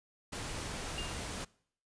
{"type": "noise", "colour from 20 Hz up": "pink", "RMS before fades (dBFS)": -40, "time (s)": [0.32, 1.45], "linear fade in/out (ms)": 10}
{"type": "tone with exponential decay", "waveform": "sine", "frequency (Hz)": 2809, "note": "F7", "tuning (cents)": 9, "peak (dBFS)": -36, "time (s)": [0.98, 1.31], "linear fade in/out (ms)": 1, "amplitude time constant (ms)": 71}
{"effects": ["noise-tail reverb RT60 0.6 s tail -23 dB re dry", "resampled to 22050 Hz"]}